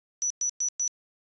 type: tone bursts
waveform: sine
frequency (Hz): 5920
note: F#8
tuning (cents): 0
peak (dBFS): -22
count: 4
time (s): 0.22-0.878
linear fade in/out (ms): 0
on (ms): 82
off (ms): 110
effects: tanh soft clip ceiling -23 dBFS + resampled to 16000 Hz